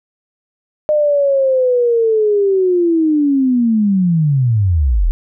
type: linear sweep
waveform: sine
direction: down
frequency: 610 to 34.65 Hz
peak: -10 dBFS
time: 0.89-5.11 s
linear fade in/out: 0 ms
effects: none